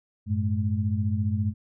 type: tone cluster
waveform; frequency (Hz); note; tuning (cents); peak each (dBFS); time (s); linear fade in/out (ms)
sine; 95.9 / 110.7 / 212.5; G2 / A2 / G#3; -37 / +11 / +40; -25 / -29 / -29; 0.26-1.54; 50
effects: none